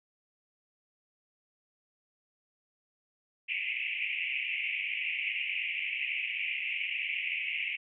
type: band-pass noise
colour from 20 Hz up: white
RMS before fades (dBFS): -34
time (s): 3.48-7.77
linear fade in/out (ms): 20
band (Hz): 2100 to 2800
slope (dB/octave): 96
effects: none